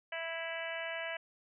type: harmonic tone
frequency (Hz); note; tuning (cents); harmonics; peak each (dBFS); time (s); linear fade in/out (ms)
329.6; E4; 0; 2 / 3 / 4 / 5 / 6 / 7 / 8 / 9; -41 / -49 / -52 / -43 / -44 / -45 / -48 / -47; 0.12-1.17; 5
effects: none